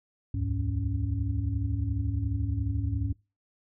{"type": "tone cluster", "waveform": "sine", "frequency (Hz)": [69.4, 80.9, 103.7, 278.6], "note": ["C#2", "E2", "G#2", "C#4"], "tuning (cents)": [3, -32, -2, 9], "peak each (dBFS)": [-33, -33, -29, -37], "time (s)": [0.34, 3.13], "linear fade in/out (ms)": 5, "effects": ["noise-tail reverb RT60 0.3 s tail -25 dB re dry"]}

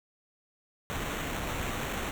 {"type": "noise with sample-and-hold", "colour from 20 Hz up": "pink", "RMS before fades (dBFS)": -34, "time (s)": [0.9, 2.11], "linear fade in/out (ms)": 0, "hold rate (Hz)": 4900, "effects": []}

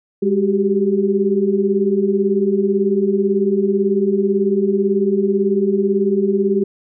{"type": "tone cluster", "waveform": "sine", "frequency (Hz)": [203.3, 380.4, 398.5], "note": ["G#3", "F#4", "G4"], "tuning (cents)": [-37, 48, 28], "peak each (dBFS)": -18, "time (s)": [0.22, 6.64], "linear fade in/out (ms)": 10, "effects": []}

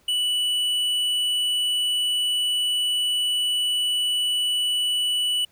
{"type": "tone with tanh clipping", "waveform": "sine", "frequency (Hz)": 2960, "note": "F#7", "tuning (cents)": 0, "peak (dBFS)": -22, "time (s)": [0.08, 5.45], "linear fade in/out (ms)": 5, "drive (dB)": 9, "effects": ["pink hiss -61 dBFS RMS until 5.51 s"]}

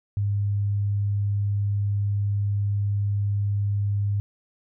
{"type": "tone", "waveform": "sine", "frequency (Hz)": 101.5, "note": "G#2", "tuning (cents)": -39, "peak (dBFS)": -21, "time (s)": [0.17, 4.2], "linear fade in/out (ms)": 0, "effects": []}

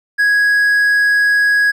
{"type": "tone", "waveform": "triangle", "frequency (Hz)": 1661.2, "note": "G#6", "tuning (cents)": 0, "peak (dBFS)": -8, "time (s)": [0.18, 1.72], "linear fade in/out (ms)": 20, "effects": []}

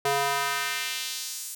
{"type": "tone with high-pass filter sweep", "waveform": "square", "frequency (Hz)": 140, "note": "C#3", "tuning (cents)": 18, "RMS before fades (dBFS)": -29, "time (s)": [0.05, 1.55], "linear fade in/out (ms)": 5, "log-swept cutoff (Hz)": [520, 8600], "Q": 1.2, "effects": []}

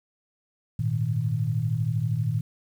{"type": "chord", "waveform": "sine", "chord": "Ab suspended second", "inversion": "none", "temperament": "equal", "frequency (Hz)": [103.83, 116.54, 155.56], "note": ["Ab2", "Bb2", "Eb3"], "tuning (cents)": [0, 0, 0], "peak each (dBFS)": [-31, -25, -28], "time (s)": [0.79, 2.41], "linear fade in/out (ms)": 5, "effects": ["9-bit"]}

